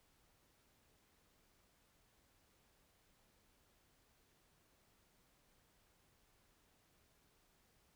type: silence
effects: pink hiss -74 dBFS RMS until 7.95 s